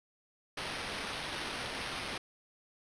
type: noise with sample-and-hold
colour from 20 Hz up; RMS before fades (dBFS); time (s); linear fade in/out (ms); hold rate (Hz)
white; -39; 0.57-2.18; 5; 7350
effects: resampled to 22050 Hz